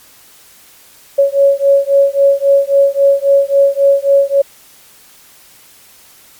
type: beating tone pair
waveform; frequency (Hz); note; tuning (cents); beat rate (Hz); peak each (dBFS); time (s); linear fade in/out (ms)
sine; 554.4 / 558.1; C#5 / C#5; 0 / +12; 3.7; -10; 1.18-4.42; 10
effects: white hiss -43 dBFS RMS until 6.39 s + MP3 96 kbps